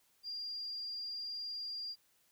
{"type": "tone", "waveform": "sine", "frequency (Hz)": 4793, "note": "D8", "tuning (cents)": 34, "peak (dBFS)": -39, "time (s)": [0.23, 1.96], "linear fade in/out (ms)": 50, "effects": ["white hiss -72 dBFS RMS until 2.31 s"]}